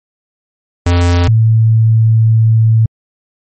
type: tone pair in turn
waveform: square / sine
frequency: 87.31 / 111.86 Hz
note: F2 / A2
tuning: 0 / +29 cents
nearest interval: major third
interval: 429 cents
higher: second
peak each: -8 / -5 dBFS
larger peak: second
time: 0.86-1.28 / 1.28-2.86 s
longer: second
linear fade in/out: 5 ms
effects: MP3 32 kbps